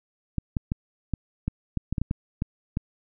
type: clicks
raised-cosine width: 5 ms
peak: -13 dBFS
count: 12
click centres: 0.383 / 0.568 / 0.719 / 1.137 / 1.48 / 1.773 / 1.926 / 1.982 / 2.016 / 2.111 / 2.421 / 2.771 s
effects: none